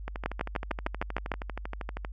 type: two click trains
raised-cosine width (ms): 0.5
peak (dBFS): -20 / -13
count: 26 / 8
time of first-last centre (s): 0.08-2.049 / 0.26-1.317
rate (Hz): 12.7 / 6.62
effects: added 50 Hz sine -37 dBFS peak until 2.12 s